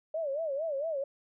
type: tone with vibrato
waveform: sine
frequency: 598 Hz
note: D5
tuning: 31 cents sharp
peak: -30 dBFS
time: 0.14-1.04 s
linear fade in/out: 5 ms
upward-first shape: sine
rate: 4.4 Hz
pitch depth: 180 cents each way
effects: none